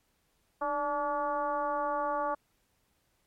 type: tone with frequency modulation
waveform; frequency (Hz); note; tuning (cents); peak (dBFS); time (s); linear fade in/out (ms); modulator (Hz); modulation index
sine; 866; A5; -28; -28; 0.61-2.35; 10; 282; 1.4
effects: pink hiss -73 dBFS RMS until 3.26 s + MP3 64 kbps